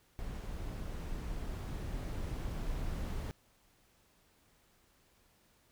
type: noise with level ramp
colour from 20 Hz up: brown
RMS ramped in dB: -41 to -37 dBFS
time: 0.19-3.31 s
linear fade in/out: 0 ms
effects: pink hiss -69 dBFS RMS until 5.71 s